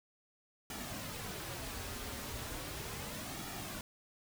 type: noise with flanger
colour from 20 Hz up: pink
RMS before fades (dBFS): -43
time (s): 0.7-3.81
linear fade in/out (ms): 2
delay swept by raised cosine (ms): 1.9 to 6.2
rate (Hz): 0.36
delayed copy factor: -0.55
effects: none